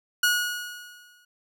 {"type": "tone with exponential decay", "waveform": "sawtooth", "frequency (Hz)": 1452, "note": "F#6", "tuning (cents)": -33, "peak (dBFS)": -14, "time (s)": [0.23, 1.25], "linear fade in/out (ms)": 5, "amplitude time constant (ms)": 220, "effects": []}